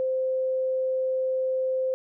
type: tone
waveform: sine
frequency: 520 Hz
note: C5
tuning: 11 cents flat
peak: -23 dBFS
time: 0-1.94 s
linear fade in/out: 0 ms
effects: none